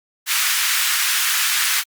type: high-pass noise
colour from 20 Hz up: pink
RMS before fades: -19 dBFS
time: 0.26-1.84 s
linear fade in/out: 50 ms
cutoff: 1400 Hz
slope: 24 dB/octave
effects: Opus 48 kbps